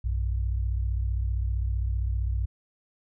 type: tone pair together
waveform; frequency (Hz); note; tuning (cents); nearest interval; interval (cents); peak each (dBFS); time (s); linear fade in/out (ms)
sine; 60.04 / 95.4; B1 / G2; -48 / -47; minor sixth; 801; -25 / -31; 0.04-2.46; 10
effects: none